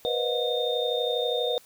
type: tone cluster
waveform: sine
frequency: 484.8 / 517 / 618 / 718 / 3645 Hz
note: B4 / C5 / D#5 / F5 / A#7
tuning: -32 / -21 / -12 / +48 / -40 cents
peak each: -27 / -33 / -32 / -35 / -30 dBFS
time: 0.05-1.58 s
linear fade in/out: 0 ms
effects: white hiss -55 dBFS RMS until 1.65 s